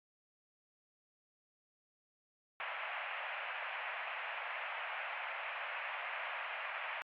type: band-pass noise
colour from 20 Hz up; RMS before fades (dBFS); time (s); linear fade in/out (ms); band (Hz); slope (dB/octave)
white; -42; 2.6-7.02; 0; 590 to 2700; 48
effects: AAC 64 kbps